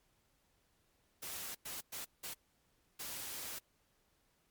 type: noise bursts at uneven times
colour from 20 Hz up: white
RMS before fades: -44 dBFS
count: 5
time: 1.22-1.55 / 1.65-1.81 / 1.92-2.05 / 2.23-2.34 / 2.99-3.59 s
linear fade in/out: 10 ms
effects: pink hiss -75 dBFS RMS until 4.5 s + MP3 96 kbps